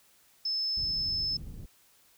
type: tone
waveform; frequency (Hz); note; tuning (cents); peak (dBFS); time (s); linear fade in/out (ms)
sine; 5240; E8; -11; -28; 0.45-1.37; 5
type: low-pass noise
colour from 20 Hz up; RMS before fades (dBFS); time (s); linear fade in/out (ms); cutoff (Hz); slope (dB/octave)
pink; -42; 0.77-1.66; 5; 170; 12
effects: white hiss -63 dBFS RMS until 2.17 s